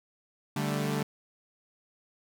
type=chord; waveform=sawtooth; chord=D suspended fourth; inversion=none; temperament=equal with one note detuned; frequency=146.32 / 196 / 220 Hz; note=D3 / G3 / A3; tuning=-6 / 0 / 0 cents; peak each=-27 / -30 / -30 dBFS; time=0.56-1.03 s; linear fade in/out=5 ms; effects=none